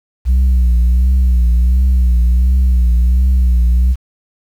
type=tone with vibrato; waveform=sine; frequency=61.7 Hz; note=B1; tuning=1 cent flat; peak=-5 dBFS; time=0.25-3.96 s; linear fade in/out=50 ms; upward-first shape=triangle; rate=1.4 Hz; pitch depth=83 cents each way; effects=tanh soft clip ceiling -7 dBFS + 7-bit